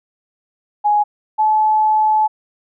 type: tone pair in turn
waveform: sine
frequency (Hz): 834 / 861.9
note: G#5 / A5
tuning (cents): +7 / -36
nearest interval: minor second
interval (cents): 57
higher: second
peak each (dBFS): -11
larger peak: neither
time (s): 0.84-1.04 / 1.38-2.28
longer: second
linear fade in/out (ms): 20
effects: none